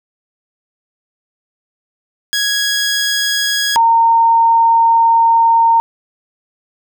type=tone pair in turn; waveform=15% pulse / sine; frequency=1661.2 / 917.6 Hz; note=G#6 / A#5; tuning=0 / -28 cents; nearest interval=minor seventh; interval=1028 cents; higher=first; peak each=-7 dBFS; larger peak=neither; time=2.33-3.76 / 3.76-5.8 s; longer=second; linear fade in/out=0 ms; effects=none